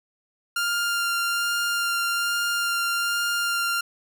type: tone with vibrato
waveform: sawtooth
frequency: 1396.9 Hz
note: F6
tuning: in tune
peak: -19 dBFS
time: 0.56-3.81 s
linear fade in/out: 5 ms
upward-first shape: sine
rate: 1.2 Hz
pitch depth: 9 cents each way
effects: none